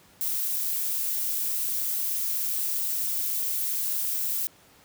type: noise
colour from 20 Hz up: violet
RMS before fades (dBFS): -28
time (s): 0.21-4.47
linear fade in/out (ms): 0
effects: pink hiss -56 dBFS RMS until 4.84 s + high-pass 80 Hz 12 dB/octave